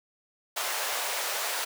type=high-pass noise; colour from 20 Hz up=pink; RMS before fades=-31 dBFS; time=0.56-1.65 s; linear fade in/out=10 ms; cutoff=570 Hz; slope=24 dB/octave; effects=none